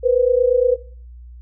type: tone pair together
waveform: sine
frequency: 481.5 / 510.1 Hz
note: B4 / C5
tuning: -44 / -44 cents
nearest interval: minor second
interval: 100 cents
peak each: -16 dBFS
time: 0.03-0.76 s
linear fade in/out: 20 ms
effects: noise-tail reverb RT60 0.4 s tail -17 dB re dry + added 60 Hz sine -36 dBFS peak until 1.41 s